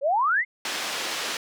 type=exponential sweep; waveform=sine; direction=up; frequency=523.3 to 2167 Hz; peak=-19 dBFS; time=0.01-0.45 s; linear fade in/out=50 ms
type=band-pass noise; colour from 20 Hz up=white; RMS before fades=-30 dBFS; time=0.65-1.37 s; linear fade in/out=2 ms; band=320 to 4500 Hz; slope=12 dB/octave
effects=none

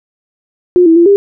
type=tone with pitch steps; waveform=sine; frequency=357.5 / 327.3 / 341.4 / 400.7 Hz; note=F4 / E4 / F4 / G4; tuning=+41 / -12 / -39 / +38 cents; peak=-3 dBFS; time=0.76-1.16 s; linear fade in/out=0 ms; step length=100 ms; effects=none

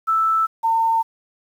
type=tone pair in turn; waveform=sine; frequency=1318.5 / 905.9 Hz; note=E6 / A#5; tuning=0 / -50 cents; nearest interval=tritone; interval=650 cents; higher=first; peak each=-15 dBFS; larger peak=neither; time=0.07-0.47 / 0.63-1.03 s; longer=neither; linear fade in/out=20 ms; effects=8-bit

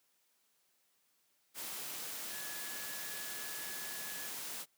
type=tone in noise; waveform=sine; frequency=1697 Hz; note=G#6; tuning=37 cents sharp; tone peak=-49 dBFS; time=2.29-4.31 s; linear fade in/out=50 ms; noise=white; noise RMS=-43 dBFS; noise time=1.54-4.66 s; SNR=-9 dB; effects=white hiss -75 dBFS RMS until 4.77 s + high-pass 150 Hz 12 dB/octave

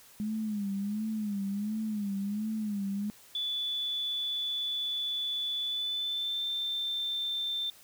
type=tone with vibrato; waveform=sine; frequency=207.7 Hz; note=G#3; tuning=in tune; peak=-30 dBFS; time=0.2-3.1 s; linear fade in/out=0 ms; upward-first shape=sine; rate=1.4 Hz; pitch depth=95 cents each way
type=tone with pitch glide; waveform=sine; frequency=3464 to 3566 Hz; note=A7 to A7; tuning=-28 to +22 cents; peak=-30 dBFS; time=3.35-7.7 s; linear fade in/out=2 ms; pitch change=+50 cents; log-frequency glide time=5.61-6.45 s
effects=white hiss -56 dBFS RMS until 7.83 s

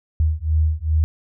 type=beating tone pair; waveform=sine; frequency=77.1 / 79.6 Hz; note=D#2 / D#2; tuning=-15 / +40 cents; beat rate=2.5 Hz; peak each=-19 dBFS; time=0.2-1.04 s; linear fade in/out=0 ms; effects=none

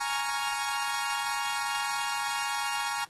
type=chord; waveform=sawtooth; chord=Bb minor seventh; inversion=third; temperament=equal; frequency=830.6 / 932.3 / 1108.7 / 1396.9 Hz; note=Ab5 / Bb5 / Db6 / F6; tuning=0 / 0 / 0 / 0 cents; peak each=-30 / -30 / -32 / -32 dBFS; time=0-3.05 s; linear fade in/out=10 ms; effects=pink hiss -61 dBFS RMS until 3.09 s + AAC 32 kbps

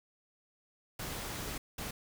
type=noise bursts at uneven times; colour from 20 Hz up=pink; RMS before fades=-40 dBFS; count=2; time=0.99-1.58 / 1.78-1.91 s; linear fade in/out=5 ms; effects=none

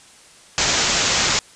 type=low-pass noise; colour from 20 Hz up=white; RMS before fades=-19 dBFS; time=0.58-1.39 s; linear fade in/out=0 ms; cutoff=7400 Hz; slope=96 dB/octave; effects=white hiss -47 dBFS RMS until 1.55 s + resampled to 22050 Hz

